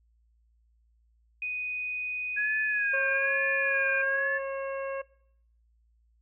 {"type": "tone with pitch glide", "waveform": "sine", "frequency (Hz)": [2489, 2429], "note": ["D#7", "D#7"], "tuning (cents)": [0, -42], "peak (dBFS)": -30, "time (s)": [1.42, 4.02], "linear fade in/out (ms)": 2, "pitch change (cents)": -42, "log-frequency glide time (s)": [2.87, 3.12]}
{"type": "tone with vibrato", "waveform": "sine", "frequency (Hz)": 1661.2, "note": "G#6", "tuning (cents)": 0, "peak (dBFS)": -26, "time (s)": [2.36, 4.39], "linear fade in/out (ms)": 20, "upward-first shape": "sine", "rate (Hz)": 1.1, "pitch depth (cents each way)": 73}
{"type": "harmonic tone", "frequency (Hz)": 544, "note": "C#5", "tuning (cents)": -33, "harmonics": [1, 2, 3, 4, 5], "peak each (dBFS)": [-31, -40, -42, -48, -46], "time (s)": [2.93, 5.02], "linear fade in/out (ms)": 10}
{"effects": ["noise-tail reverb RT60 0.7 s tail -22 dB re dry", "added 57 Hz sine -63 dBFS peak until 6.21 s"]}